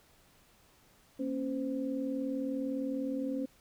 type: tone cluster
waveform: sine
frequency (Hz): 233.3 / 273.2 / 516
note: A#3 / C#4 / C5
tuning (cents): +2 / -25 / -24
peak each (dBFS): -40 / -33 / -39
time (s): 1.19-3.46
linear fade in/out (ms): 10
effects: pink hiss -64 dBFS RMS until 3.6 s